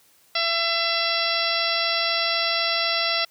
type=harmonic tone; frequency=672 Hz; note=E5; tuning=33 cents sharp; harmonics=1 / 2 / 3 / 4 / 5 / 6 / 7 / 8; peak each=-29 / -29 / -29 / -29 / -29 / -29 / -29 / -29 dBFS; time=0.35-3.25 s; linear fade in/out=5 ms; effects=white hiss -58 dBFS RMS until 3.3 s + high-pass 60 Hz 12 dB/octave